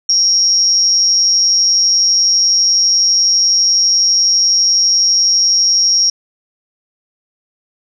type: tone with amplitude modulation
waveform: sine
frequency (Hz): 5588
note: F8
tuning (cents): 0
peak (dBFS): -5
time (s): 0.09-6.1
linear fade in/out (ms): 5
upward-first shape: sine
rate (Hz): 188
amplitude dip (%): 80
effects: none